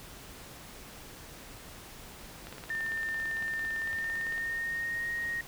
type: click train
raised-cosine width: 0.3 ms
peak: -28 dBFS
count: 35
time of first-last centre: 2.47-4.38 s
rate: 17.8 Hz
type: tone with pitch glide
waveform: sine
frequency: 1800 to 1868.9 Hz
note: A6 to A#6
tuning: +39 to +4 cents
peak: -31 dBFS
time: 2.7-5.41 s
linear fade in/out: 2 ms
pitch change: +65 cents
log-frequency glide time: 3.8-5.11 s
effects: pink hiss -48 dBFS RMS until 5.47 s